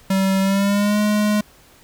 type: tone with pitch glide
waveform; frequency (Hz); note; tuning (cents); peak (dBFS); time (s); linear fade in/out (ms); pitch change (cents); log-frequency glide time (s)
square; 192.4 to 209.8; G3 to G#3; -32 to +18; -16; 0.1-1.41; 5; +150; 0.41-0.99
effects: pink hiss -50 dBFS RMS until 1.83 s